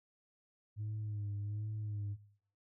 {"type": "tone with vibrato", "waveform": "sine", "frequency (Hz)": 104.6, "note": "G#2", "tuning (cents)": 13, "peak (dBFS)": -35, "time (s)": [0.76, 2.17], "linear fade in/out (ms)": 50, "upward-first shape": "sine", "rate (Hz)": 1.3, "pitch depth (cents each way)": 49, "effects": ["noise-tail reverb RT60 0.6 s tail -20 dB re dry", "tanh soft clip ceiling -35 dBFS"]}